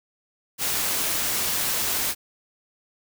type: noise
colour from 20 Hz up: white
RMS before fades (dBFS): -25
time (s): 0.58-2.15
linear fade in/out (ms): 50
effects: none